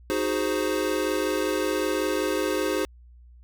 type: chord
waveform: square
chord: Ab dominant seventh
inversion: second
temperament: equal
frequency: 311.1 / 370 / 415.3 / 523.3 Hz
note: Eb4 / Gb4 / Ab4 / C5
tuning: 0 / 0 / 0 / 0 cents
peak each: -30 dBFS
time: 0.1-2.85 s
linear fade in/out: 0 ms
effects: added 60 Hz sine -47 dBFS peak until 3.43 s